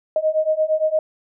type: beating tone pair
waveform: sine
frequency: 620 / 628.7 Hz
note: D#5 / D#5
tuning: -6 / +18 cents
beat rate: 8.7 Hz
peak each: -20 / -19 dBFS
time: 0.16-0.99 s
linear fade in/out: 2 ms
effects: none